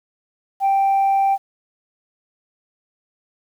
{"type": "tone", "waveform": "sine", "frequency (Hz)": 784, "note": "G5", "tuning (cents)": 0, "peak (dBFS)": -12, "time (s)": [0.6, 1.38], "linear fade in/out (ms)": 50, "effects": ["tanh soft clip ceiling -12 dBFS", "8-bit"]}